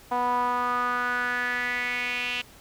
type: tone with band-pass filter sweep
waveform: sawtooth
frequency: 245.7 Hz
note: B3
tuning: 9 cents flat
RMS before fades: -27 dBFS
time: 0.11-2.42 s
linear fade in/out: 10 ms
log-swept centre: 870 to 2800 Hz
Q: 5
effects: pink hiss -51 dBFS RMS until 2.6 s